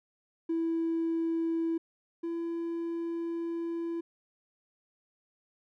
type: tone pair in turn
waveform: triangle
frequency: 329.6 / 335.7 Hz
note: E4 / E4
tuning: 0 / +32 cents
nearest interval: unison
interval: 32 cents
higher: second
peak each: -24 / -29 dBFS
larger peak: first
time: 0.49-1.78 / 2.23-4.01 s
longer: second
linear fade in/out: 10 ms
effects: tanh soft clip ceiling -24 dBFS